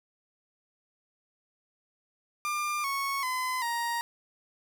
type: tone with pitch steps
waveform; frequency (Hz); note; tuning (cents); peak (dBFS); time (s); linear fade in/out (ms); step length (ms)
30% pulse; 1197 / 1104 / 1018.2 / 939.1; D6 / C#6 / C6 / A#5; +33 / -7 / -47 / +13; -26; 2.45-4.01; 0; 390
effects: none